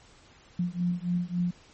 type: beating tone pair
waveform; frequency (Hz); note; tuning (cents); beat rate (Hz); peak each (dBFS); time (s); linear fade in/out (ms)
sine; 174.61 / 178.21; F3 / F3; 0 / +35; 3.6; -29; 0.59-1.51; 5
effects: pink hiss -56 dBFS RMS until 1.73 s + MP3 32 kbps